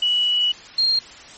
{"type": "tone pair in turn", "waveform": "sine", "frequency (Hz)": [2939, 4211], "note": ["F#7", "C8"], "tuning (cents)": [-12, 10], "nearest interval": "tritone", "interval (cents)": 622, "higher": "second", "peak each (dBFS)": [-16, -15], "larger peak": "second", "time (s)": [[0.02, 0.52], [0.78, 0.99]], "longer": "first", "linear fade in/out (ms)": 5, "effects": ["white hiss -41 dBFS RMS until 1.37 s", "MP3 32 kbps"]}